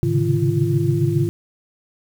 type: tone cluster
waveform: sine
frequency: 108.3 / 133.8 / 140.7 / 155.7 / 343.6 Hz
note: A2 / C3 / C#3 / D#3 / F4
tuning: -27 / +39 / +26 / +2 / -28 cents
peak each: -22 dBFS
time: 0.03-1.29 s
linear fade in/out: 0 ms
effects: 7-bit